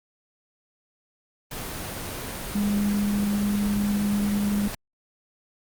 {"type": "tone in noise", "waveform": "sine", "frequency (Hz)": 204.5, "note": "G#3", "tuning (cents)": -26, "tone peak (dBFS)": -21, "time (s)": [2.55, 4.68], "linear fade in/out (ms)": 5, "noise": "pink", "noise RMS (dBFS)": -33, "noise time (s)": [1.51, 4.75], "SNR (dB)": 9, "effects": ["Opus 24 kbps"]}